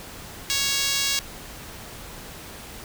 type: tone with high-pass filter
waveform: 5% pulse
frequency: 554.4 Hz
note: C#5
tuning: in tune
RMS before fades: -24 dBFS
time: 0.5-1.19 s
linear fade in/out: 0 ms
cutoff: 2000 Hz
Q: 0.51
effects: pink hiss -40 dBFS RMS until 2.84 s